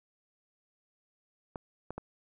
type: clicks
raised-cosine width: 1 ms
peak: -24 dBFS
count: 3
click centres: 1.558 / 1.906 / 1.98 s
effects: none